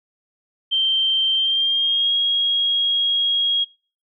sine tone with pitch glide, 3136 to 3284 Hz, G7 to G#7, 0 to -20 cents, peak -16 dBFS, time 0.71-3.65 s, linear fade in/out 20 ms, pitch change +80 cents, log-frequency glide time 1.34-2.14 s, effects noise-tail reverb RT60 0.4 s tail -26 dB re dry

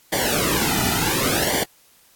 pink noise with flanger, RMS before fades -21 dBFS, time 0.12-1.64 s, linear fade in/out 10 ms, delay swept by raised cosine 0.76 to 1.86 ms, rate 0.69 Hz, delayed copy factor -1, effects white hiss -55 dBFS RMS until 2.15 s + AAC 64 kbps

